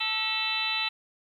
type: harmonic tone with a mistuned harmonic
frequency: 440 Hz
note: A4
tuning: in tune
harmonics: 2 / 3 / 4 / 5 / 6 / 7 / 8 / 9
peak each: -37 / -38 / -39 / -40 / -30 / -36 / -36 / -31 dBFS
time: 0-0.89 s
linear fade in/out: 10 ms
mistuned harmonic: 4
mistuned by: +150 cents
effects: 10-bit